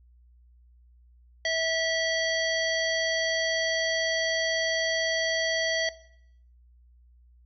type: harmonic tone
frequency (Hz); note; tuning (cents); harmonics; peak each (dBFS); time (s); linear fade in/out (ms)
651; E5; -22; 1 / 3 / 5 / 7 / 9; -30 / -28 / -33 / -34 / -39; 1.45-5.89; 2
effects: noise-tail reverb RT60 0.7 s tail -17 dB re dry + added 60 Hz sine -54 dBFS peak until 7.45 s